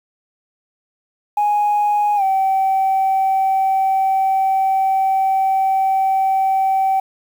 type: tone with pitch glide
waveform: sine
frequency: 830 to 770 Hz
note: G#5 to G5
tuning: -1 to -31 cents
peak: -12 dBFS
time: 1.37-7 s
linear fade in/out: 5 ms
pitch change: -130 cents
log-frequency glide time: 2.16-2.23 s
effects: tanh soft clip ceiling -10 dBFS + 7-bit